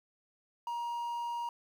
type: tone with quantisation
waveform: triangle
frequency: 946 Hz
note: A#5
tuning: 25 cents sharp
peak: -32 dBFS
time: 0.67-1.49 s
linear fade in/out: 2 ms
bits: 10
effects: none